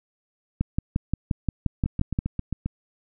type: two click trains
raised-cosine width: 5 ms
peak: -14 / -10 dBFS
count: 7 / 10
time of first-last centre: 1.86-2.66 / 0.61-2.189 s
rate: 7.5 / 5.7 Hz
effects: none